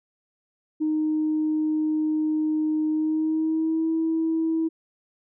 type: tone with pitch glide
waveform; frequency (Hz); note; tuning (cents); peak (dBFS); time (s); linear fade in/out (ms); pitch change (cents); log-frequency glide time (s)
sine; 309.4 to 323.7; D#4 to E4; -10 to -31; -20; 0.8-4.69; 20; +79; 2.89-3.9
effects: tanh soft clip ceiling -16 dBFS

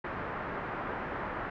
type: low-pass noise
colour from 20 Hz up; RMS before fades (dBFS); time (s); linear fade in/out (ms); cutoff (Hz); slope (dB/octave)
white; -37; 0.04-1.5; 5; 1600; 24
effects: none

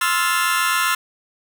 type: chord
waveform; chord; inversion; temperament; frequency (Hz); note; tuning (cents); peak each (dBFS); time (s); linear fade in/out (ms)
sawtooth; F major seventh; second; just; 1047.7 / 1309.6 / 1396.9 / 1746.1; C6 / E6 / F6 / A6; +2 / -12 / 0 / -14; -19 / -19 / -18 / -20; 0.01-0.95; 5
effects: none

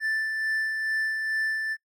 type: tone with tremolo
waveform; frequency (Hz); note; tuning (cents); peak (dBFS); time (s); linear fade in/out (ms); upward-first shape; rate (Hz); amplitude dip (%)
triangle; 1764; A6; +4; -22; 0-1.77; 50; sine; 2.3; 35
effects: noise-tail reverb RT60 0.1 s tail -22 dB re dry

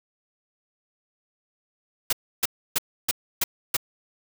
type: noise bursts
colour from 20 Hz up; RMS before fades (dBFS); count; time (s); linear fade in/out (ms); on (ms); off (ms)
white; -22; 6; 2.1-3.768; 5; 28; 300
effects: none

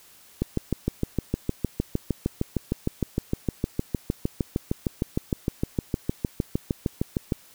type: click train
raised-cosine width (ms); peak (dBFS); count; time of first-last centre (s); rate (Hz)
3; -10; 46; 0.42-7.322; 6.52
effects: white hiss -53 dBFS RMS until 7.54 s

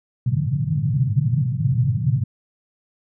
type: band-pass noise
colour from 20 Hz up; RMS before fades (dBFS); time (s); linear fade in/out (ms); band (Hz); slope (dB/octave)
white; -20; 0.26-2.24; 5; 110 to 150; 48
effects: none

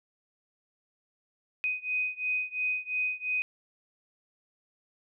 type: beating tone pair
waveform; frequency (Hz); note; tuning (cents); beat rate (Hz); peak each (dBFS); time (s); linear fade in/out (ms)
sine; 2500 / 2502.9; D#7 / D#7; +8 / +10; 2.9; -31 / -32; 1.64-3.42; 0
effects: none

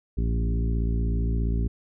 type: harmonic tone with a mistuned harmonic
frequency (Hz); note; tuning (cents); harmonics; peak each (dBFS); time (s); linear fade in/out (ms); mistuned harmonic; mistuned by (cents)
56.9; A#1; -41; 1 / 2 / 3 / 4 / 5 / 6 / 7; -23 / -30 / -33 / -35 / -38 / -45 / -40; 0.17-1.68; 10; 2; -23
effects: none

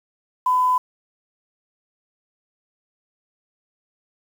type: tone with quantisation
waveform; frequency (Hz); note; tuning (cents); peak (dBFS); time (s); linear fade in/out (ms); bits
sine; 1006; B5; +32; -15; 0.46-0.78; 5; 7
effects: none

